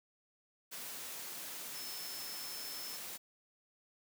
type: tone in noise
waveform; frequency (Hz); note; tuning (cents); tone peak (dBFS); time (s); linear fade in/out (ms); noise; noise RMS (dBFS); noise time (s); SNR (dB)
sine; 5274; E8; 0; -46; 1.74-2.98; 20; white; -45; 0.71-3.18; -4
effects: high-pass 150 Hz 12 dB/octave